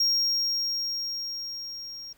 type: tone with level ramp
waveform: triangle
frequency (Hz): 5580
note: F8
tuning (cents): -2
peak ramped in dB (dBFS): -19 to -37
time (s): 0-2.13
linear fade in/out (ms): 5
effects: pink hiss -63 dBFS RMS until 2.17 s